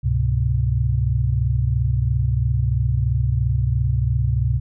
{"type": "tone cluster", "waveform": "sine", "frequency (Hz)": [68.5, 103.1, 126.1], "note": ["C#2", "G#2", "B2"], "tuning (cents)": [-20, -12, 36], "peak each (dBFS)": [-21, -22, -20], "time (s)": [0.03, 4.6], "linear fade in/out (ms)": 20, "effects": []}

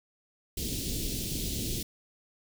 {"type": "band-stop noise", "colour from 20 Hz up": "pink", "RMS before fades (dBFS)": -33, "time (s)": [0.57, 1.83], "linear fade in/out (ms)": 5, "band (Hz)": [400, 3200], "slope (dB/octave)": 24, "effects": []}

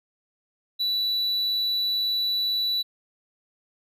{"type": "tone", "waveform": "triangle", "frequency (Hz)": 3951, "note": "B7", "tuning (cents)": 0, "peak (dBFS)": -21, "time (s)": [0.79, 2.83], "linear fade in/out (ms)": 20, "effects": []}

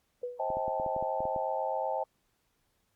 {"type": "tone with exponential decay", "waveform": "sine", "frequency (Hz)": 491.1, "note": "B4", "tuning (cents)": -10, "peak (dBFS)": -30, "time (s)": [0.23, 0.57], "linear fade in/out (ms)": 5, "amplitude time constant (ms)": 72}
{"type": "chord", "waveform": "sine", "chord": "A half-diminished seventh", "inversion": "first", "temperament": "just", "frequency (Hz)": [528, 633.6, 792, 880], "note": ["C5", "Eb5", "G5", "A5"], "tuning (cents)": [16, 31, 18, 0], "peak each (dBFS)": -35, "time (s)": [0.39, 2.04], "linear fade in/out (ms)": 10}
{"type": "clicks", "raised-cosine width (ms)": 2, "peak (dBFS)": -28, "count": 10, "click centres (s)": [0.503, 0.57, 0.68, 0.799, 0.863, 0.964, 1.026, 1.205, 1.254, 1.362]}
{"effects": ["pink hiss -75 dBFS RMS until 2.95 s", "Opus 48 kbps"]}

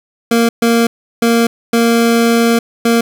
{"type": "tone bursts at uneven times", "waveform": "25% pulse", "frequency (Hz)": 232.2, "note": "A#3", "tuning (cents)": -7, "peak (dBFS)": -5, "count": 5, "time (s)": [[0.31, 0.49], [0.62, 0.87], [1.22, 1.47], [1.73, 2.59], [2.85, 3.01]], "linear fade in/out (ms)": 5, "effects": []}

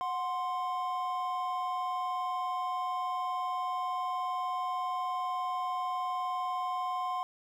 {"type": "tone pair together", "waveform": "triangle", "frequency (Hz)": [733.7, 1046.5], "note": ["F#5", "C6"], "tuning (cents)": [-15, 0], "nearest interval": "tritone", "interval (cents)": 615, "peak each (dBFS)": [-33, -31], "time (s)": [0.01, 7.23], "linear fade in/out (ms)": 0, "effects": []}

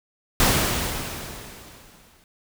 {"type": "noise with exponential decay", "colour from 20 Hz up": "pink", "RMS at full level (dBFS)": -17, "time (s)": [0.4, 2.24], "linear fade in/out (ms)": 1, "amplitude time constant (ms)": 400, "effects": []}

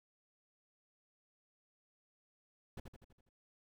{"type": "noise with echo", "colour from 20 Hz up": "brown", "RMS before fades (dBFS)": -43, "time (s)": [2.77, 2.8], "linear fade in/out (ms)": 5, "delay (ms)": 82, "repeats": 6, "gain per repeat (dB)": -5, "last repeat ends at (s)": 3.292, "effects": []}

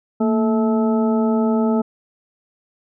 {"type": "harmonic tone with a mistuned harmonic", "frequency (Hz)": 217.2, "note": "A3", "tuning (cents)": -22, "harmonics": [1, 2, 3, 4, 6], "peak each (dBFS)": [-16, -22, -26, -28, -32], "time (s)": [0.2, 1.82], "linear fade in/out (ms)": 10, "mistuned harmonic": 1, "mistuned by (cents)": 83, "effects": []}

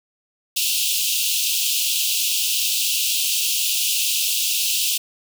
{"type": "high-pass noise", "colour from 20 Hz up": "pink", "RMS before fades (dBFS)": -21, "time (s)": [0.56, 4.98], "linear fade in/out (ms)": 10, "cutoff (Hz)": 2600, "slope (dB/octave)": 96, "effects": []}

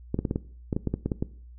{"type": "clicks", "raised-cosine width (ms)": 3, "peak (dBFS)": -13, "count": 12, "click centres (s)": [0.144, 0.19, 0.252, 0.311, 0.359, 0.728, 0.765, 0.873, 0.94, 1.06, 1.118, 1.225], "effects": ["noise-tail reverb RT60 0.5 s tail -19 dB re dry", "added 60 Hz sine -44 dBFS peak until 1.58 s"]}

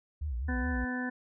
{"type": "tone with vibrato", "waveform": "sine", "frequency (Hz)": 66.8, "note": "C2", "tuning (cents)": 36, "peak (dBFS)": -31, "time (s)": [0.21, 0.85], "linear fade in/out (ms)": 10, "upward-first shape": "sine", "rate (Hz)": 4.7, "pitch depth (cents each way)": 240}
{"type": "harmonic tone", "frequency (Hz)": 250.8, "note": "B3", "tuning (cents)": 27, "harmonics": [1, 2, 3, 4, 6, 7], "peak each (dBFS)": [-33, -44, -44, -46, -41, -38], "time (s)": [0.48, 1.1], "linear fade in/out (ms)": 10}
{"effects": []}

